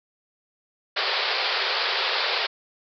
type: band-pass noise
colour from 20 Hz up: white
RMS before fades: -25 dBFS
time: 0.96-2.47 s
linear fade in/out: 10 ms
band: 380 to 4900 Hz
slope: 96 dB/octave
effects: none